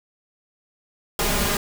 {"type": "noise with comb filter", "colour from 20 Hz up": "pink", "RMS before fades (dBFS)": -22, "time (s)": [1.19, 1.57], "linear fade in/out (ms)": 2, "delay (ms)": 4.9, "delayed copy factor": 0.9, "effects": []}